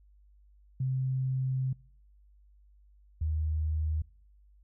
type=tone pair in turn; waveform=sine; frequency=130.81 / 77.78 Hz; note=C3 / D#2; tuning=0 / 0 cents; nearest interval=major sixth; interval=900 cents; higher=first; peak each=-27 dBFS; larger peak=neither; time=0.8-1.73 / 3.21-4.02 s; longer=first; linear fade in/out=5 ms; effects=noise-tail reverb RT60 0.6 s tail -25 dB re dry + added 50 Hz sine -57 dBFS peak until 4.63 s